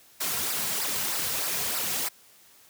white noise with flanger, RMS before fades -29 dBFS, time 0.2-2.09 s, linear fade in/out 10 ms, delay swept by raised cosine 0.29 to 3.49 ms, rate 3.2 Hz, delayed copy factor -0.65, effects white hiss -56 dBFS RMS until 2.69 s + high-pass 60 Hz 12 dB/octave

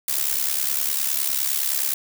blue noise with amplitude modulation, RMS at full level -20 dBFS, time 0.08-1.94 s, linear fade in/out 5 ms, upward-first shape sine, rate 69.7 Hz, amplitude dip 75%, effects none

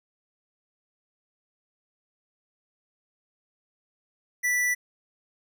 square tone, 1970 Hz, B6, 5 cents flat, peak -23 dBFS, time 4.43-4.75 s, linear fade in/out 20 ms, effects none

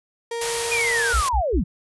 35% pulse tone, 466.2 Hz, A#4, in tune, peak -24 dBFS, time 0.31-1.13 s, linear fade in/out 5 ms
white band-stop noise, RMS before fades -26 dBFS, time 0.41-1.29 s, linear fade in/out 5 ms, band 160 to 390 Hz, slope 48 dB/octave
sine linear sweep, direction down, 2489 to 139.5 Hz, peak -20 dBFS, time 0.71-1.64 s, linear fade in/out 10 ms
sine tone bursts, 62 Hz, B1, 7 cents sharp, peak -18 dBFS, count 3, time 1.13-1.614 s, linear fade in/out 20 ms, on 88 ms, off 110 ms
effects resampled to 24000 Hz

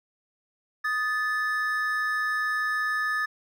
triangle tone pair together, 1244.5 / 1743.3 Hz, D#6 / A6, 0 / -17 cents, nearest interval tritone, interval 583 cents, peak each -28 / -24 dBFS, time 0.84-3.26 s, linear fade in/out 10 ms, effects none

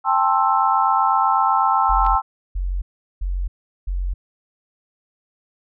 sine chord, A minor seventh, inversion third, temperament just, 792 / 880 / 1056 / 1320 Hz, G5 / A5 / C6 / E6, +18 / 0 / +16 / +2 cents, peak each -20 dBFS, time 0.04-2.22 s, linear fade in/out 50 ms
sine tone bursts, 45.41 Hz, F#1, 32 cents flat, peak -20 dBFS, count 4, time 1.89-4.14 s, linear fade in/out 10 ms, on 270 ms, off 390 ms
clicks, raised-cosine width 0.3 ms, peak -27 / -19 dBFS, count 2, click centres 2.05 / 2.065 s
effects none

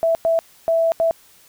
sine tone bursts at uneven times, 659.3 Hz, E5, in tune, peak -14 dBFS, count 4, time 0.03-0.15 / 0.25-0.39 / 0.68-0.92 / 1-1.11 s, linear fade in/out 0 ms, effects white hiss -51 dBFS RMS until 1.48 s

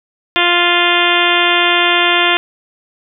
harmonic tone with a mistuned harmonic, 349.2 Hz, F4, in tune, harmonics 1 / 2 / 3 / 4 / 5 / 6 / 7 / 8 / 9 / 10, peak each -19 / -19 / -19 / -19 / -19 / -19 / -19 / -19 / -19 / -19 dBFS, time 0.36-2.37 s, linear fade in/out 0 ms, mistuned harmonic 7, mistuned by +18 cents, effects none

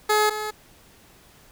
15% pulse tone pair in turn, 424.7 / 426.5 Hz, G#4 / G#4, +39 / +46 cents, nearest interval unison, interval 7 cents, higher second, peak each -11 / -21 dBFS, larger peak first, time 0.09-0.3 / 0.3-0.51 s, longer neither, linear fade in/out 10 ms, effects pink hiss -53 dBFS RMS until 1.51 s

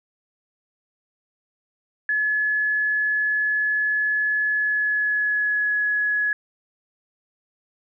sine tone with pitch glide, 1707 to 1688.4 Hz, G#6 to G#6, +47 to +28 cents, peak -19 dBFS, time 2.09-6.33 s, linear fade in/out 2 ms, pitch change -19 cents, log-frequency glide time 4.48-5.74 s, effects none

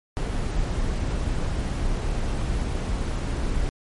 brown noise, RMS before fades -25 dBFS, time 0.17-3.69 s, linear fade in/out 0 ms, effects MP3 48 kbps

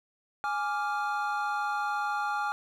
triangle chord, D diminished, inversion second, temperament equal, 830.6 / 1174.7 / 1396.9 Hz, Ab5 / D6 / F6, 0 / 0 / 0 cents, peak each -29 / -33 / -31 dBFS, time 0.44-2.52 s, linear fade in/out 0 ms, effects none

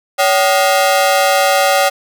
sawtooth ring-modulated tone, 665 Hz, E5, 15 cents sharp, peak -3 dBFS, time 0.18-1.9 s, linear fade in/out 20 ms, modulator 100 Hz, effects none

